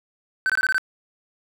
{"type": "tone bursts", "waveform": "triangle", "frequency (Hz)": 1533, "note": "G6", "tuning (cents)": -39, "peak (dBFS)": -16, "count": 6, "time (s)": [0.46, 0.781], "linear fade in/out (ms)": 0, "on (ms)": 36, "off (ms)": 21, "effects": []}